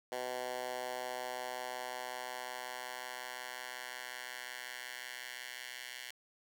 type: tone with high-pass filter sweep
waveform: 10% pulse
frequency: 125.5 Hz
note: B2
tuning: 28 cents sharp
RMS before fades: -43 dBFS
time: 0.12-6.11 s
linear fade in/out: 2 ms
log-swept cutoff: 550 to 2200 Hz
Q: 1.4
effects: none